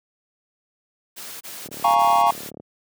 white noise bursts, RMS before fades -36 dBFS, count 5, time 1.16-2.506 s, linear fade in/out 20 ms, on 250 ms, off 24 ms
click train, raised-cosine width 2 ms, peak -24 dBFS, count 35, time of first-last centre 1.66-2.599 s, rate 36.2 Hz
triangle chord, Bb minor seventh, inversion second, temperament equal, 698.5 / 830.6 / 932.3 / 1108.7 Hz, F5 / Ab5 / Bb5 / Db6, 0 / 0 / 0 / 0 cents, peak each -18 dBFS, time 1.84-2.31 s, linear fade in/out 5 ms
effects high-pass 150 Hz 12 dB/octave

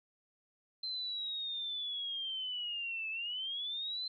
sine linear two-way sweep, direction down then up, 4114 to 2599 to 4114 Hz, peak -36 dBFS, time 0.83-4.08 s, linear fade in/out 5 ms, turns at 3.1 s, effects none

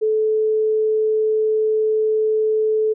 sine tone, 434.2 Hz, A4, 23 cents flat, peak -15 dBFS, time 0.01-2.94 s, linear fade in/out 20 ms, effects none

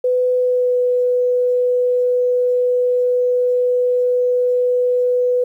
sine tone with pitch glide, 501 to 495.5 Hz, B4 to B4, +25 to +6 cents, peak -13 dBFS, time 0.04-5.44 s, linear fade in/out 5 ms, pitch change -19 cents, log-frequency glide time 0.36-0.76 s, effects 9-bit

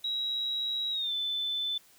sine tone with pitch glide, 3859 to 3518 Hz, B7 to A7, -41 to -1 cents, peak -29 dBFS, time 0.04-1.78 s, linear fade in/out 5 ms, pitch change -160 cents, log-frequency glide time 0.91-1.13 s, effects white hiss -60 dBFS RMS until 1.98 s

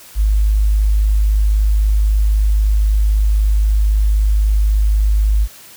sine tone, 51.91 Hz, G#1, in tune, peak -10 dBFS, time 0.15-5.48 s, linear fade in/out 50 ms, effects white hiss -40 dBFS RMS until 5.76 s

